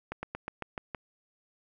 slowing click train, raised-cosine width 0.5 ms, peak -20 dBFS, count 7, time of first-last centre 0.12-0.948 s, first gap 110 ms, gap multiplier 1.09, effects none

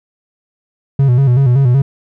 triangle tone with vibrato, 130 Hz, C3, 11 cents flat, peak -5 dBFS, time 0.99-1.82 s, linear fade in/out 5 ms, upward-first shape square, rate 5.3 Hz, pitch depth 100 cents each way, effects none

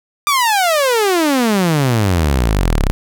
sawtooth exponential sweep, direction down, 1207 to 30.41 Hz, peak -8 dBFS, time 0.27-2.91 s, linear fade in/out 0 ms, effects none

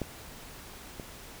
clicks, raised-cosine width 2 ms, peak -18 / -25 dBFS, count 2, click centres 0.017 / 0.998 s, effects pink hiss -47 dBFS RMS until 1.4 s

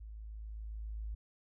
sine tone with level ramp, 53.7 Hz, A1, 41 cents flat, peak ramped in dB -45 to -37 dBFS, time 0-1.15 s, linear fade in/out 10 ms, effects none

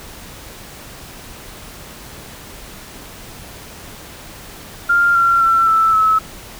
sine tone with pitch steps, 1396.9 / 1371.3 / 1346.2 / 1321.5 / 1297.3 Hz, F6 / F6 / E6 / E6 / E6, 0 / -32 / +36 / +4 / -28 cents, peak -10 dBFS, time 4.89-6.19 s, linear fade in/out 10 ms, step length 260 ms, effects pink hiss -36 dBFS RMS until 6.59 s

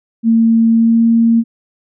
sine tone with pitch glide, 227.3 to 229.8 Hz, A#3 to A#3, -43 to -25 cents, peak -7 dBFS, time 0.23-1.44 s, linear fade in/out 50 ms, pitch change +18 cents, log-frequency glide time 0.7-1.04 s, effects none

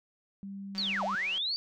sine tone, 197.1 Hz, G3, 10 cents sharp, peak -38 dBFS, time 0.43-1.15 s, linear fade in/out 0 ms
click train, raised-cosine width 0.2 ms, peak -30 dBFS, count 120, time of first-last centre 0.75-1.38 s, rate 189 Hz
sine linear two-way sweep, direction down then up, 4699 to 562 to 4699 Hz, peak -29 dBFS, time 0.78-1.56 s, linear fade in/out 0 ms, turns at 1.04 s
effects none

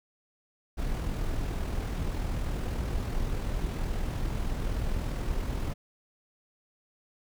brown noise with amplitude modulation, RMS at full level -29 dBFS, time 0.77-5.74 s, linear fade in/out 20 ms, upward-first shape sine, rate 40.8 Hz, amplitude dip 35%, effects none

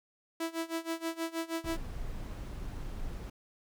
sawtooth tone with tremolo, 328.8 Hz, E4, 4 cents flat, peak -27 dBFS, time 0.4-1.77 s, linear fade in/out 5 ms, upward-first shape sine, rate 6.3 Hz, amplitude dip 90%
brown noise, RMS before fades -39 dBFS, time 1.64-3.3 s, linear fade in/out 5 ms
effects none

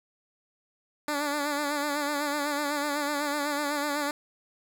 10% pulse tone with vibrato, 291.1 Hz, D4, 15 cents flat, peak -19 dBFS, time 1.08-4.11 s, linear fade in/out 2 ms, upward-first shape sine, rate 8 Hz, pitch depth 52 cents each way, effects none

